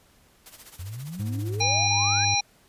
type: noise with tremolo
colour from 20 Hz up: white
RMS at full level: -44 dBFS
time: 0.46-1.61 s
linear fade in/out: 0 ms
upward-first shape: sine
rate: 15 Hz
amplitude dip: 75%
type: exponential sweep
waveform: sine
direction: up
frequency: 84 to 1700 Hz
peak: -33 dBFS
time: 0.79-2.25 s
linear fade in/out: 5 ms
type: tone with pitch glide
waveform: triangle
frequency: 105.2 to 103.57 Hz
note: G#2 to G#2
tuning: +23 to -4 cents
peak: -25 dBFS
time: 1.19-2.35 s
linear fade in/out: 10 ms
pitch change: -27 cents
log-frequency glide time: 1.83-2.04 s
type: harmonic tone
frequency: 810 Hz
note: G#5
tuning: 43 cents flat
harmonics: 1 / 3 / 5 / 7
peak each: -26 / -26 / -26 / -26 dBFS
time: 1.6-2.41 s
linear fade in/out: 10 ms
effects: pink hiss -59 dBFS RMS until 2.68 s + resampled to 32000 Hz